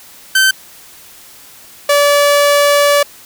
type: tone pair in turn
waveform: sawtooth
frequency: 1544 / 576.2 Hz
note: G6 / D5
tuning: -27 / -33 cents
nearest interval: octave + perfect fourth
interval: 1706 cents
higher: first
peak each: -4 dBFS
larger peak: neither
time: 0.35-0.51 / 1.89-3.03 s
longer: second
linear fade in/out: 5 ms
effects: white hiss -39 dBFS RMS until 3.25 s